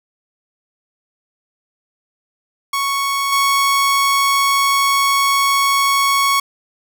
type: tone with level steps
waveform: sawtooth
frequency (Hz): 1108.7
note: C#6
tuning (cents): 0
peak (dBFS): -13 / -9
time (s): 2.73-6.4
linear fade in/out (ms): 5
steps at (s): 3.32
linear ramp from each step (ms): 5
effects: none